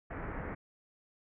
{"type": "low-pass noise", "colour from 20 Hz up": "pink", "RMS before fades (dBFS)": -40, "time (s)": [0.1, 0.55], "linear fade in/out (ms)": 10, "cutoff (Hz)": 2100, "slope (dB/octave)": 48, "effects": []}